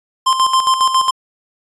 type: tone with tremolo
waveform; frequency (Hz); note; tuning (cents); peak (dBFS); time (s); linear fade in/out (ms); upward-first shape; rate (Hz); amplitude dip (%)
square; 1046.5; C6; 0; -10; 0.26-1.11; 10; square; 7.3; 60
effects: resampled to 24000 Hz